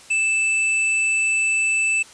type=tone; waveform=square; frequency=2637 Hz; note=E7; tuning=in tune; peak=-18 dBFS; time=0.1-2.03 s; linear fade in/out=10 ms; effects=white hiss -45 dBFS RMS until 2.13 s + resampled to 22050 Hz